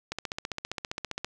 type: click train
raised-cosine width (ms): 0.2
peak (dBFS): -15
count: 18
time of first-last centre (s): 0.12-1.246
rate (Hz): 15.1
effects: none